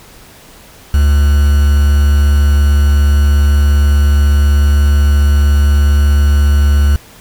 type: tone with quantisation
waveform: triangle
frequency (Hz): 71.6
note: D2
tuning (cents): -43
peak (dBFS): -4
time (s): 0.94-6.96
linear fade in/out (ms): 0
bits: 4
effects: pink hiss -39 dBFS RMS until 7.2 s